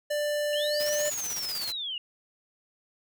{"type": "tone with pitch glide", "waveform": "square", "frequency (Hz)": [591, 594.8], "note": ["D5", "D5"], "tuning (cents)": [11, 22], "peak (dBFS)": -27, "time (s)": [0.1, 1.1], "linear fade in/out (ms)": 10, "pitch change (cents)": 11, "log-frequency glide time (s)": [0.57, 0.67]}
{"type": "linear two-way sweep", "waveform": "sine", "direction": "up then down", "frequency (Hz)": [2794, 7050, 2794], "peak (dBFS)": -31, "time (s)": [0.53, 1.98], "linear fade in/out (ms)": 2, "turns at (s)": 1.07}
{"type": "noise with tremolo", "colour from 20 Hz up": "white", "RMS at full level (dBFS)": -36, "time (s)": [0.8, 1.72], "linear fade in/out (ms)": 0, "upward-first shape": "square", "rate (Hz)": 16, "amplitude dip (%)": 50}
{"effects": []}